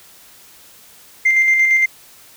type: tone with tremolo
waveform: sine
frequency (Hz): 2093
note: C7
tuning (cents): 0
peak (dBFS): -8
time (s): 1.25-1.86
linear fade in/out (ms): 10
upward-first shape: square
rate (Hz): 8.7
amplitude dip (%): 35
effects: tanh soft clip ceiling -7 dBFS + white hiss -45 dBFS RMS until 2.36 s